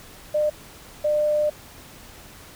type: tone pair in turn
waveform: sine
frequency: 602 / 599.6 Hz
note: D5 / D5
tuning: +43 / +36 cents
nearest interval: unison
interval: 7 cents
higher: first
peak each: -18 dBFS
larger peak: neither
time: 0.34-0.5 / 1.04-1.5 s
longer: second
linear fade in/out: 10 ms
effects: pink hiss -45 dBFS RMS until 2.55 s